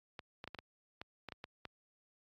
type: clicks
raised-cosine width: 0.3 ms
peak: -28 dBFS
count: 10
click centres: 0.192 / 0.441 / 0.476 / 0.547 / 0.588 / 1.015 / 1.287 / 1.322 / 1.441 / 1.653 s
effects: high-pass 60 Hz 12 dB/octave + AAC 32 kbps